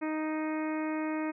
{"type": "harmonic tone", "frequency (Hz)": 311.1, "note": "D#4", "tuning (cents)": 0, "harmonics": [1, 2, 3, 4, 5, 6, 7, 8], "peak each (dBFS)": [-31, -39, -41, -44, -47, -46, -46, -49], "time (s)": [0.01, 1.32], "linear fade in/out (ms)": 20, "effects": []}